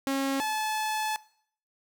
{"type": "tone pair in turn", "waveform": "sawtooth", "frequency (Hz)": [272.2, 864.2], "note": ["C#4", "A5"], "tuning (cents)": [-31, -31], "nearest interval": "octave + minor sixth", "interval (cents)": 2000, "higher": "second", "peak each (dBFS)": [-22, -24], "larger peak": "first", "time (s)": [[0.07, 0.4], [0.4, 1.16]], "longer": "second", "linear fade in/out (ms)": 0, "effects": ["noise-tail reverb RT60 0.6 s tail -20 dB re dry"]}